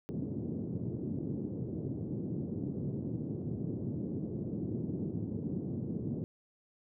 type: band-pass noise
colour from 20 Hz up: pink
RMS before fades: -37 dBFS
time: 0.09-6.24 s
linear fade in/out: 0 ms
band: 110 to 360 Hz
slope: 24 dB/octave
effects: none